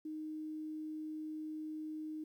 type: tone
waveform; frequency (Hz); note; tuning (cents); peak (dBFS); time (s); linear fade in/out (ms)
sine; 310; D#4; -6; -40; 0.05-2.24; 5
effects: 12-bit